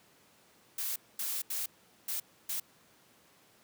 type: noise bursts at uneven times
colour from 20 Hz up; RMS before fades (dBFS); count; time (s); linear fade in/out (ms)
blue; -35; 5; 0.78-0.96 / 1.19-1.42 / 1.5-1.66 / 2.08-2.2 / 2.49-2.6; 5
effects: pink hiss -63 dBFS RMS until 3.63 s + high-pass 150 Hz 12 dB/octave